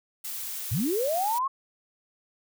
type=noise; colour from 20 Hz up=blue; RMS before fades=-35 dBFS; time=0.24-1.39 s; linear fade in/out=10 ms
type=linear sweep; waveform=sine; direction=up; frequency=87.31 to 1110 Hz; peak=-24 dBFS; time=0.71-1.48 s; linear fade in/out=10 ms
effects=none